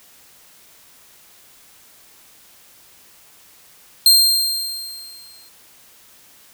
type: tone with exponential decay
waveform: sawtooth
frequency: 4186 Hz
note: C8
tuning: in tune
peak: -4 dBFS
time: 4.06-5.49 s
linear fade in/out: 2 ms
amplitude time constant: 310 ms
effects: white hiss -49 dBFS RMS until 6.53 s